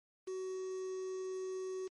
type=tone with quantisation; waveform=triangle; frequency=375.2 Hz; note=F#4; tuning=24 cents sharp; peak=-36 dBFS; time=0.27-1.88 s; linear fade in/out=10 ms; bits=9; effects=MP3 48 kbps